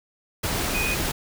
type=tone in noise; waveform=sine; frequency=2489 Hz; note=D#7; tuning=in tune; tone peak=-25 dBFS; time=0.74-0.95 s; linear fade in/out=10 ms; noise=pink; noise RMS=-26 dBFS; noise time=0.43-1.12 s; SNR=-2 dB; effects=none